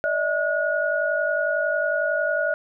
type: tone cluster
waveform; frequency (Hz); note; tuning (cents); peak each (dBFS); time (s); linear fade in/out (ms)
sine; 589 / 640 / 1449; D5 / D#5 / F#6; +5 / +49 / -37; -25 / -25 / -24; 0.04-2.54; 0
effects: none